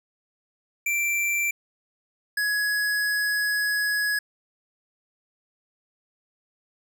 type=tone pair in turn; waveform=square; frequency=2349 / 1676.9 Hz; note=D7 / G#6; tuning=0 / +16 cents; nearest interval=tritone; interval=584 cents; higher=first; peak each=-23 dBFS; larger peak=neither; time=0.86-1.51 / 2.37-4.19 s; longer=second; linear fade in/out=5 ms; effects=none